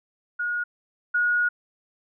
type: tone pair in turn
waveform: sine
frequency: 1442 / 1447.4 Hz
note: F#6 / F#6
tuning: -45 / -39 cents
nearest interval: unison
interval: 6 cents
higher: second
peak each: -24 / -19 dBFS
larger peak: second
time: 0.39-0.64 / 1.14-1.49 s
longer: second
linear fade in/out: 10 ms
effects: none